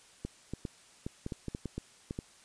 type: clicks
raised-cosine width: 3 ms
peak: -23 dBFS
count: 12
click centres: 0.25 / 0.536 / 0.652 / 1.065 / 1.264 / 1.322 / 1.483 / 1.549 / 1.657 / 1.78 / 2.109 / 2.189 s
effects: white hiss -59 dBFS RMS until 2.44 s + resampled to 22050 Hz